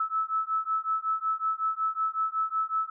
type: beating tone pair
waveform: sine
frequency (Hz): 1303 / 1308.4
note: E6 / E6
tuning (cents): -20 / -13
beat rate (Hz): 5.4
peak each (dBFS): -29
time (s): 0-2.9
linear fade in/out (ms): 5
effects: none